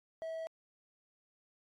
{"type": "tone with quantisation", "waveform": "triangle", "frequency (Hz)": 649, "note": "E5", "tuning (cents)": -27, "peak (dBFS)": -36, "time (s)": [0.22, 0.47], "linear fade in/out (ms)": 0, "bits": 11, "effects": ["AAC 32 kbps"]}